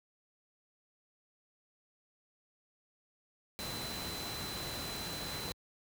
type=tone in noise; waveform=sine; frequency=4032 Hz; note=B7; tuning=35 cents sharp; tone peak=-43 dBFS; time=3.59-5.52 s; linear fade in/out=0 ms; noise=pink; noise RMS=-41 dBFS; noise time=3.59-5.52 s; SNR=-5 dB; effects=high-pass 60 Hz 12 dB/octave